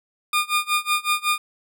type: tone with tremolo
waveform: 20% pulse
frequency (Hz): 1214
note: D#6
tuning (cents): -43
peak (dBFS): -12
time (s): 0.33-1.38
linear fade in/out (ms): 2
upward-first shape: sine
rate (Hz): 5.4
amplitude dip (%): 95
effects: none